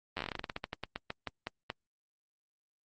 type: slowing click train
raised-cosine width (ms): 0.3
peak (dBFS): -19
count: 22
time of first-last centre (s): 0.17-1.701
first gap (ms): 10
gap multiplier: 1.17
effects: Opus 24 kbps